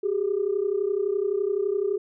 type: tone pair together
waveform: sine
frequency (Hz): 381.8 / 413.6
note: G4 / G#4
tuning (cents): -46 / -7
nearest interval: minor second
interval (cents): 139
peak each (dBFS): -25 / -24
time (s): 0.03-1.98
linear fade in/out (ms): 10
effects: tanh soft clip ceiling -15 dBFS